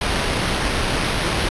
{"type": "noise with sample-and-hold", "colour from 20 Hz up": "pink", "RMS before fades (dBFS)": -21, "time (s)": [0.01, 1.49], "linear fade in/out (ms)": 5, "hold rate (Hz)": 7350, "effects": ["resampled to 24000 Hz"]}